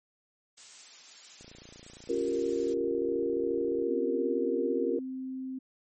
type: noise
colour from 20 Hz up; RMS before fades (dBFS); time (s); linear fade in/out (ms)
blue; -45; 0.57-2.74; 10
type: click train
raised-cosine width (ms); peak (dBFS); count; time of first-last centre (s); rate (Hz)
2; -38; 70; 1.41-3.823; 28.6
type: chord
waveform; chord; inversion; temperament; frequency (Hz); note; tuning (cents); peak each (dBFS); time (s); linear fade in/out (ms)
sine; G half-diminished seventh; second; equal; 277.2 / 349.2 / 392 / 466.2; Db4 / F4 / G4 / Bb4; 0 / 0 / 0 / 0; -35 / -32 / -34 / -30; 2.09-4.99; 5
type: tone with pitch glide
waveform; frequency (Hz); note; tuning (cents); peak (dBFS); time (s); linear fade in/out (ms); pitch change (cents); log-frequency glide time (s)
sine; 259.2 to 261.2; C4 to C4; -16 to -3; -34; 3.88-5.59; 10; +13; 4.34-5.39
effects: MP3 32 kbps